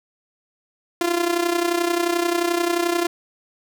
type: tone with amplitude modulation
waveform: sawtooth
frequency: 344.9 Hz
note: F4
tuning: 22 cents flat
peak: -12 dBFS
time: 1.01-3.07 s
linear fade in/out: 2 ms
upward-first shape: sine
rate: 31.4 Hz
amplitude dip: 70%
effects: none